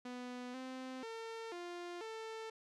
sawtooth tone with pitch steps, 248 / 259 / 452.7 / 349.9 / 444.7 Hz, B3 / C4 / A4 / F4 / A4, +7 / -17 / +49 / +3 / +18 cents, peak -40 dBFS, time 0.05-2.5 s, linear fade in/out 5 ms, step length 490 ms, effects low-pass 6000 Hz 12 dB/octave

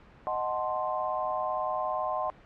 sine chord, D# diminished seventh, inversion none, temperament equal with one note detuned, 622.3 / 740 / 869.9 / 1046.5 Hz, D#5 / F#5 / A5 / C6, 0 / 0 / -20 / 0 cents, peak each -33 / -33 / -37 / -32 dBFS, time 0.27-2.3 s, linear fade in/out 0 ms, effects pink hiss -54 dBFS RMS until 2.45 s + low-pass 2000 Hz 12 dB/octave

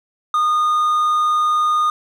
triangle tone, 1226 Hz, D#6, 26 cents flat, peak -12 dBFS, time 0.34-1.9 s, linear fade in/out 2 ms, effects none

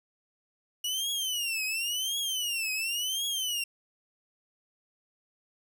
sawtooth tone with vibrato, 2899 Hz, F#7, 36 cents flat, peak -26 dBFS, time 0.84-3.64 s, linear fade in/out 5 ms, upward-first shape triangle, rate 0.93 Hz, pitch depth 250 cents each way, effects none

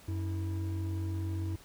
triangle tone pair together, 92.5 / 324.9 Hz, F#2 / E4, 0 / -25 cents, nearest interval octave + minor seventh, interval 2175 cents, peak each -30 / -39 dBFS, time 0.08-1.56 s, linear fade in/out 5 ms, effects pink hiss -56 dBFS RMS until 1.64 s

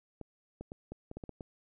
clicks, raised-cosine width 2 ms, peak -29 dBFS, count 9, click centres 0.213 / 0.61 / 0.719 / 0.92 / 1.114 / 1.17 / 1.238 / 1.293 / 1.408 s, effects none

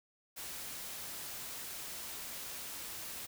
white noise, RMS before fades -44 dBFS, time 0.36-3.27 s, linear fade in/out 20 ms, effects none

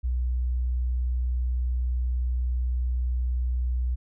sine tone, 61.74 Hz, B1, in tune, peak -23 dBFS, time 0.03-3.96 s, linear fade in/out 20 ms, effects none

